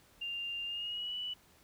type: tone with pitch glide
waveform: sine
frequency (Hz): 2794 to 2960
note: F7 to F#7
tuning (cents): 0 to 0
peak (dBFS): -36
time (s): 0.21-1.34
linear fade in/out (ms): 10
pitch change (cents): +100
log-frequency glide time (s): 0.65-1.15
effects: pink hiss -64 dBFS RMS until 1.63 s